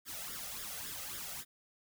white noise with flanger, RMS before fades -43 dBFS, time 0.05-1.45 s, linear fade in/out 50 ms, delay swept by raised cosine 0.57 to 1.55 ms, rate 3.6 Hz, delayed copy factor +0.7, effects none

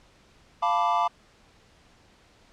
triangle chord, B half-diminished seventh, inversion second, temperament equal, 698.5 / 880 / 987.8 / 1174.7 Hz, F5 / A5 / B5 / D6, 0 / 0 / 0 / 0 cents, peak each -25 dBFS, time 0.62-1.08 s, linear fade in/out 10 ms, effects pink hiss -58 dBFS RMS until 2.52 s + low-pass 6000 Hz 12 dB/octave

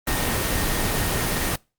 sine tone in noise, 1848 Hz, A#6, 16 cents flat, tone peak -33 dBFS, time 0.07-1.56 s, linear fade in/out 5 ms, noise pink, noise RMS -23 dBFS, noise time 0.07-1.56 s, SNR -13 dB, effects noise-tail reverb RT60 0.3 s tail -26 dB re dry + Opus 24 kbps

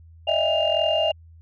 sine tone cluster, 585 / 629 / 671 / 799 / 2808 Hz, D5 / D#5 / E5 / G5 / F7, -7 / +19 / +31 / +33 / +9 cents, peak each -27 / -22 / -24 / -30 / -24 dBFS, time 0.27-1.12 s, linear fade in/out 10 ms, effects tanh soft clip ceiling -10 dBFS + added 82 Hz sine -45 dBFS peak until 1.41 s

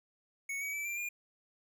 square tone with pitch steps, 2217 / 2265 / 2314 / 2364 / 2415 Hz, C#7 / C#7 / D7 / D7 / D7, 0 / +37 / -26 / +11 / +48 cents, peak -36 dBFS, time 0.49-1.09 s, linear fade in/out 5 ms, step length 120 ms, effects none

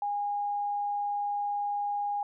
sine tone, 818 Hz, G#5, 26 cents flat, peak -28 dBFS, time 0.02-2.23 s, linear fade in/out 2 ms, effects none

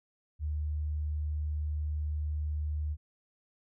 sine tone, 75.5 Hz, D2, 48 cents sharp, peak -30 dBFS, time 0.39-2.97 s, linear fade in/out 50 ms, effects none

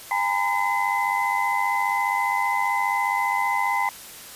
sine tone cluster, 810 / 909 / 1004 / 2037 Hz, G#5 / A#5 / B5 / C7, -43 / -44 / +28 / -47 cents, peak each -26 dBFS, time 0.11-3.89 s, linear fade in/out 2 ms, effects white hiss -41 dBFS RMS until 4.35 s + resampled to 32000 Hz

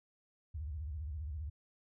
sine tone with vibrato, 75 Hz, D2, 37 cents sharp, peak -38 dBFS, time 0.54-1.5 s, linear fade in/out 10 ms, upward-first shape square, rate 15 Hz, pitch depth 170 cents each way, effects none

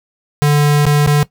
square tone with dropouts, 146.83 Hz, D3, in tune, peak -9 dBFS, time 0.42-1.23 s, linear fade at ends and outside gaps 0 ms, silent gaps 0.853-0.866 / 1.063-1.074 s, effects noise-tail reverb RT60 0.1 s tail -17 dB re dry

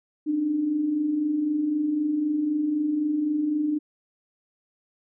sine tone pair together, 277.2 / 301.1 Hz, C#4 / D4, 0 / +43 cents, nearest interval minor second, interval 143 cents, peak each -33 / -22 dBFS, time 0.26-3.79 s, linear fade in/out 20 ms, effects none

